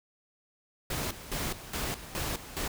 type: noise with tremolo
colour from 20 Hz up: pink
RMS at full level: -33 dBFS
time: 0.9-2.68 s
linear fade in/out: 5 ms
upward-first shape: square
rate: 2.4 Hz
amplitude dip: 75%
effects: none